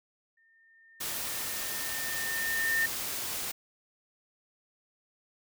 sine tone with exponential growth, 1814 Hz, A#6, 48 cents flat, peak -24 dBFS, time 0.37-2.86 s, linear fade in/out 5 ms, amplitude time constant 540 ms
white noise, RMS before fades -35 dBFS, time 1-3.52 s, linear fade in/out 10 ms
effects none

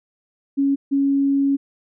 sine tone pair in turn, 277.2 / 277.2 Hz, C#4 / C#4, 0 / 0 cents, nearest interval unison, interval 0 cents, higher neither, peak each -15 dBFS, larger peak neither, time 0.57-0.76 / 0.91-1.57 s, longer second, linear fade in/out 20 ms, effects none

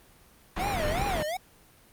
pink low-pass noise, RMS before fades -31 dBFS, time 0.56-1.23 s, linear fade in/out 5 ms, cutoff 2900 Hz, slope 12 dB/octave
square tone with vibrato, 700 Hz, F5, 4 cents sharp, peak -30 dBFS, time 0.59-1.37 s, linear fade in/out 5 ms, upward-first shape sine, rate 2.7 Hz, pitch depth 270 cents each way
clicks, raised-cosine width 5 ms, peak -25 dBFS, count 2, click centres 0.68 / 0.995 s
effects pink hiss -57 dBFS RMS until 1.92 s + Opus 32 kbps

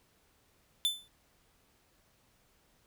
45% pulse tone with exponential decay, 3520 Hz, A7, in tune, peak -24 dBFS, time 0.85-1.08 s, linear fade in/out 0 ms, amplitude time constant 48 ms, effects pink hiss -69 dBFS RMS until 2.86 s

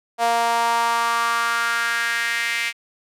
sawtooth tone with high-pass filter sweep, 233.1 Hz, A#3, in tune, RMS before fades -21 dBFS, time 0.18-2.73 s, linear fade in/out 50 ms, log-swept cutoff 720 to 2200 Hz, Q 3.8, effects low-pass 12000 Hz 12 dB/octave

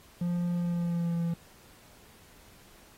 triangle tone with pitch glide, 174.61 to 168.95 Hz, F3 to E3, 0 to +43 cents, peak -25 dBFS, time 0.21-1.34 s, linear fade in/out 5 ms, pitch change -57 cents, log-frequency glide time 0.53-1.21 s, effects pink hiss -57 dBFS RMS until 2.97 s + AAC 48 kbps

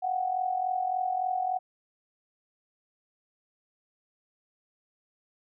sine tone with amplitude modulation, 740 Hz, F#5, in tune, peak -23 dBFS, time 0.02-1.59 s, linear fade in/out 20 ms, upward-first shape sine, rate 43.5 Hz, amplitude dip 70%, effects none

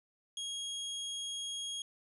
sawtooth tone, 3280 Hz, G#7, 22 cents flat, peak -34 dBFS, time 0.37-1.82 s, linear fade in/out 2 ms, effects resampled to 24000 Hz

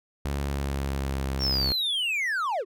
sawtooth tone with pitch glide, 70.2 to 67.18 Hz, C#2 to C2, +22 to +46 cents, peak -23 dBFS, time 0.25-1.72 s, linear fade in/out 0 ms, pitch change -76 cents, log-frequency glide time 0.41-1.3 s
triangle linear sweep, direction down, 5588 to 337.9 Hz, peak -23 dBFS, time 1.39-2.65 s, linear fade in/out 50 ms
effects none

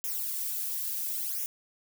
violet noise with flanger, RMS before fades -33 dBFS, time 0.04-1.46 s, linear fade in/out 0 ms, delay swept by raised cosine 0.23 to 2.93 ms, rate 0.72 Hz, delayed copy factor -0.95, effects none

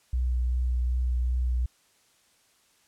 sine tone with vibrato, 61.74 Hz, B1, in tune, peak -23 dBFS, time 0.13-1.66 s, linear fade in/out 5 ms, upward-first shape triangle, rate 2.6 Hz, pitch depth 20 cents each way, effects white hiss -64 dBFS RMS until 2.87 s + low-pass 10000 Hz 12 dB/octave

